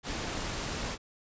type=noise with amplitude modulation; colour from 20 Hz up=pink; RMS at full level=-33 dBFS; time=0.03-0.98 s; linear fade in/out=50 ms; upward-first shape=sine; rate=279 Hz; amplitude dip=45%; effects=resampled to 16000 Hz